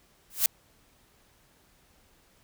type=noise with exponential growth; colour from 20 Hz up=blue; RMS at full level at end=-18 dBFS; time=0.3-0.46 s; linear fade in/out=2 ms; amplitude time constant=34 ms; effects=pink hiss -63 dBFS RMS until 2.43 s